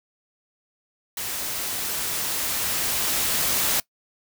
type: noise with level ramp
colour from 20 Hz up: white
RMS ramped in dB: -30 to -22 dBFS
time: 1.17-3.8 s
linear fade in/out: 2 ms
effects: noise-tail reverb RT60 0.1 s tail -22 dB re dry